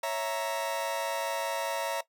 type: chord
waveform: 40% pulse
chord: A# diminished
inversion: first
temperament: equal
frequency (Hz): 554.4 / 659.3 / 932.3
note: C#5 / E5 / A#5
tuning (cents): 0 / 0 / 0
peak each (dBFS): -34 / -33 / -33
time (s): 0.03-2.01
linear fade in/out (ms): 5
effects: noise-tail reverb RT60 0.1 s tail -17 dB re dry